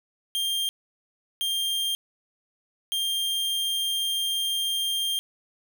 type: tone bursts at uneven times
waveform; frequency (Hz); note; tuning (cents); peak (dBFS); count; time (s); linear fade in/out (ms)
45% pulse; 3193; G7; +31; -24; 3; 0.35-0.69 / 1.41-1.95 / 2.92-5.19; 0
effects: none